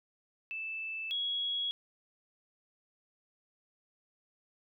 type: tone pair in turn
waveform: sine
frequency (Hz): 2637 / 3330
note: E7 / G#7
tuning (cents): 0 / +4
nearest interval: major third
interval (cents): 404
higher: second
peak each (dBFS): -36 / -31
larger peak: second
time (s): 0.51-1.11 / 1.11-1.71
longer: neither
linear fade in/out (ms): 0
effects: none